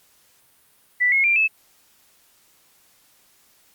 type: tone with pitch steps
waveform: sine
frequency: 1975.5 / 2167 / 2377 / 2607 Hz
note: B6 / C#7 / D7 / E7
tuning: 0 / -40 / +20 / -20 cents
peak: -15 dBFS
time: 1-1.48 s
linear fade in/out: 20 ms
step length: 120 ms
effects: white hiss -58 dBFS RMS until 3.74 s + Opus 48 kbps